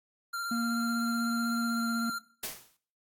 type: tone with vibrato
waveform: square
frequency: 1381 Hz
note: F6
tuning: 20 cents flat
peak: -33 dBFS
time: 0.33-2.19 s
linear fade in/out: 10 ms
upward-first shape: sine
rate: 16 Hz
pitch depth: 20 cents each way
type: tone with pitch glide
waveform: triangle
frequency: 233.1 to 230.7 Hz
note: A#3 to A#3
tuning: 0 to -18 cents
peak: -27 dBFS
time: 0.51-2.1 s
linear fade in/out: 5 ms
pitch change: -18 cents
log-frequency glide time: 1.64-1.84 s
type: noise with exponential decay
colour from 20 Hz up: white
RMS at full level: -33 dBFS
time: 2.43-2.77 s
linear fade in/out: 5 ms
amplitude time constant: 72 ms
effects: noise-tail reverb RT60 0.5 s tail -19 dB re dry + AAC 64 kbps